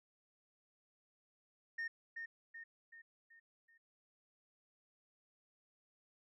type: tone with echo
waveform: sine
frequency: 1834 Hz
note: A#6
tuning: 29 cents flat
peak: -36 dBFS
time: 1.78-1.88 s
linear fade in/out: 10 ms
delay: 380 ms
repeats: 5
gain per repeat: -6 dB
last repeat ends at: 3.78 s
effects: tanh soft clip ceiling -37 dBFS